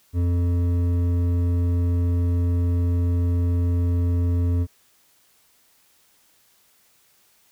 sine tone with hard clipping, 87.31 Hz, F2, in tune, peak -20 dBFS, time 0.13-4.67 s, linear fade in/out 50 ms, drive 9 dB, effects white hiss -60 dBFS RMS until 7.51 s

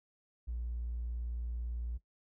triangle tone, 59 Hz, A#1, 22 cents sharp, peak -32 dBFS, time 0.47-1.98 s, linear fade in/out 20 ms, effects noise-tail reverb RT60 0.1 s tail -18 dB re dry + tanh soft clip ceiling -32 dBFS

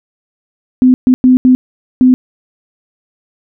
sine tone bursts at uneven times, 254.4 Hz, C4, 48 cents flat, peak -3 dBFS, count 5, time 0.82-0.94 / 1.07-1.14 / 1.24-1.37 / 1.45-1.55 / 2.01-2.14 s, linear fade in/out 0 ms, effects none

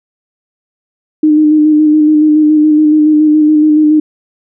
sine tone with vibrato, 305 Hz, D#4, 34 cents flat, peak -4 dBFS, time 1.23-4 s, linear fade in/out 5 ms, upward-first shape square, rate 7.1 Hz, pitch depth 19 cents each way, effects none

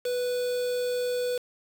triangle tone with quantisation, 493.9 Hz, B4, in tune, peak -24 dBFS, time 0.05-1.38 s, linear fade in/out 5 ms, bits 6, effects none

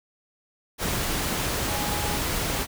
sine tone in noise, 830.6 Hz, G#5, in tune, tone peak -33 dBFS, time 1.67-2.19 s, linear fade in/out 50 ms, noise pink, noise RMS -27 dBFS, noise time 0.78-2.67 s, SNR -9 dB, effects none

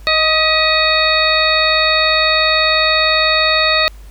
harmonic tone with a mistuned harmonic, 626 Hz, D#5, 10 cents sharp, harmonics 1 / 2 / 3 / 4 / 6 / 7, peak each -18 / -18 / -18 / -18 / -18 / -18 dBFS, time 0.07-3.88 s, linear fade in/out 0 ms, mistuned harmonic 3, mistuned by +39 cents, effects added 50 Hz sine -33 dBFS peak until 4.1 s + pink hiss -48 dBFS RMS until 4.1 s

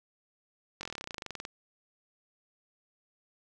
slowing click train, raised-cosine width 0.2 ms, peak -21 dBFS, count 20, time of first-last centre 0.81-1.451 s, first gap 21 ms, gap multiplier 1.05, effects none

